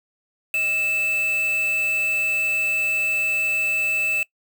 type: tone with quantisation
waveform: triangle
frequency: 2631 Hz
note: E7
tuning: 4 cents flat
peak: -18 dBFS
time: 0.54-4.23 s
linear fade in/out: 2 ms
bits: 5
effects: noise-tail reverb RT60 0.1 s tail -21 dB re dry